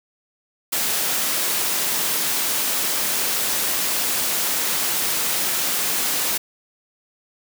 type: high-pass noise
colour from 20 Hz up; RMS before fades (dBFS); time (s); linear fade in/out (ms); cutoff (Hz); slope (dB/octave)
white; -22; 0.72-6.38; 10; 160; 12
effects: none